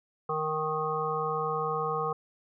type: harmonic tone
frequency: 155.56 Hz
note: D#3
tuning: in tune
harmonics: 1 / 3 / 5 / 7 / 8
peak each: -38 / -32 / -35 / -33 / -34 dBFS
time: 0.29-2.13 s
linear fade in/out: 5 ms
effects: none